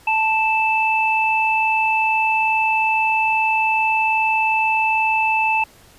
sine tone pair together, 880.6 / 2637 Hz, A5 / E7, +1 / 0 cents, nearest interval octave + perfect fifth, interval 1899 cents, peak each -18 dBFS, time 0.07-5.64 s, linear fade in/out 5 ms, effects pink hiss -49 dBFS RMS until 5.98 s + resampled to 32000 Hz

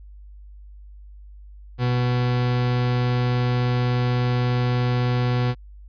40% pulse tone, 123.47 Hz, B2, in tune, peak -18 dBFS, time 1.78-5.55 s, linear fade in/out 50 ms, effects added 50 Hz sine -40 dBFS peak until 5.88 s + resampled to 11025 Hz

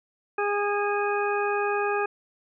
harmonic tone with a mistuned harmonic, 409.5 Hz, G#4, 24 cents flat, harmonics 1 / 2 / 3 / 4 / 6, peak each -26 / -29 / -31 / -32 / -34 dBFS, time 0.38-2.06 s, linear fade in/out 5 ms, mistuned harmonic 6, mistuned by +28 cents, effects none

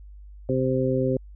harmonic tone, 130.2 Hz, C3, 8 cents flat, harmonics 1 / 2 / 3 / 4, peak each -26 / -26 / -26 / -26 dBFS, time 0.49-1.17 s, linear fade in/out 2 ms, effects added 50 Hz sine -41 dBFS peak until 1.35 s

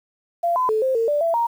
sine tone with pitch steps, 687 / 1014 / 435.4 / 524 / 456.1 / 587 / 668 / 935 Hz, F5 / B5 / A4 / C5 / A#4 / D5 / E5 / A#5, -29 / +45 / -18 / +2 / -38 / -1 / +23 / +5 cents, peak -17 dBFS, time 0.43-1.47 s, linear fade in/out 10 ms, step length 130 ms, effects 8-bit

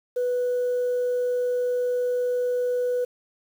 sine tone, 493.9 Hz, B4, in tune, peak -20 dBFS, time 0.16-3.05 s, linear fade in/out 10 ms, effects tanh soft clip ceiling -19 dBFS + 8-bit

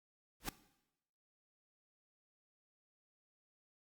pink noise with exponential growth, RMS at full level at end -34 dBFS, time 0.4-0.49 s, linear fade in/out 2 ms, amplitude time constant 18 ms, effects noise-tail reverb RT60 0.9 s tail -17 dB re dry + Opus 48 kbps

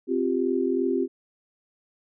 sine chord, C suspended fourth, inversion none, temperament equal with one note detuned, 262.4 / 349.2 / 392 Hz, C4 / F4 / G4, +5 / 0 / 0 cents, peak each -26 / -26 / -26 dBFS, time 0.07-1.08 s, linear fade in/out 50 ms, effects none

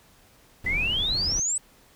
brown noise, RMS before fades -33 dBFS, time 0.64-1.4 s, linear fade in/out 5 ms
sine exponential sweep, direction up, 1975.5 to 8120 Hz, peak -23 dBFS, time 0.66-1.58 s, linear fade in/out 5 ms
effects pink hiss -57 dBFS RMS until 1.95 s

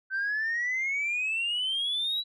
sine exponential sweep, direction up, 1531 to 3951 Hz, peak -25 dBFS, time 0.1-2.24 s, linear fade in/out 50 ms, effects tanh soft clip ceiling -24 dBFS

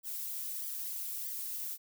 violet noise with flanger, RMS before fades -39 dBFS, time 0.03-1.78 s, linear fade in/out 50 ms, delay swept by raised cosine 0.73 to 3.83 ms, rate 1.6 Hz, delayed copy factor -0.7, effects none

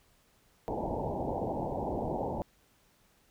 white low-pass noise, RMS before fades -34 dBFS, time 0.68-2.42 s, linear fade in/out 0 ms, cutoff 910 Hz, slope 96 dB/octave, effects pink hiss -67 dBFS RMS until 3.3 s

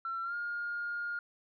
sine tone with pitch glide, 1352 to 1418.4 Hz, E6 to F6, +43 to +26 cents, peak -33 dBFS, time 0.05-1.19 s, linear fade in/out 2 ms, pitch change +83 cents, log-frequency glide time 0.23-0.35 s, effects tanh soft clip ceiling -29 dBFS

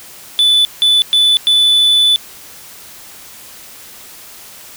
triangle tone bursts at uneven times, 3486 Hz, A7, 17 cents flat, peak -6 dBFS, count 4, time 0.39-0.65 / 0.82-1.02 / 1.13-1.37 / 1.47-2.16 s, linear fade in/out 0 ms, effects white hiss -36 dBFS RMS until 4.76 s

